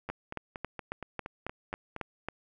two click trains, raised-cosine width 0.5 ms, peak -23 / -19 dBFS, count 9 / 9, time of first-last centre 0.09-1.964 / 0.1-2.286 s, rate 4.27 / 3.66 Hz, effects none

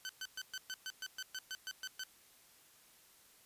15% pulse tone bursts, 1525 Hz, G6, 48 cents flat, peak -34 dBFS, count 13, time 0.05-2.036 s, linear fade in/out 0 ms, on 42 ms, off 120 ms, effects white hiss -64 dBFS RMS until 3.45 s + resampled to 32000 Hz

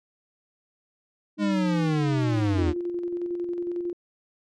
sine tone, 307.9 Hz, D#4, 18 cents flat, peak -26 dBFS, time 1.37-2.75 s, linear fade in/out 50 ms
square linear sweep, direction down, 207.7 to 77 Hz, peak -23 dBFS, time 1.38-2.74 s, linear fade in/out 50 ms
sine tone with tremolo, 349.2 Hz, F4, in tune, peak -25 dBFS, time 2.58-3.93 s, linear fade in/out 2 ms, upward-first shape square, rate 11 Hz, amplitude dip 35%
effects low-pass 5000 Hz 12 dB/octave + MP3 64 kbps

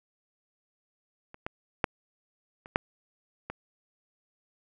clicks, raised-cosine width 0.5 ms, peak -30 / -18 / -8 / -30 / -7 / -20 dBFS, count 6, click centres 1.344 / 1.465 / 1.842 / 2.659 / 2.759 / 3.5 s, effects none

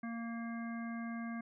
harmonic tone with a mistuned harmonic, 231.1 Hz, A#3, 15 cents flat, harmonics 1 / 3 / 5 / 7 / 9, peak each -39 / -50 / -51 / -51 / -53 dBFS, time 0.03-1.41 s, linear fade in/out 5 ms, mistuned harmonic 9, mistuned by +22 cents, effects none

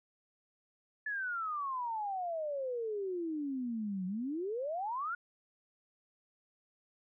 sine exponential two-way sweep, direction down then up, 1739 to 180 to 1461 Hz, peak -34 dBFS, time 1.06-5.15 s, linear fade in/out 5 ms, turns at 4.06 s, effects none

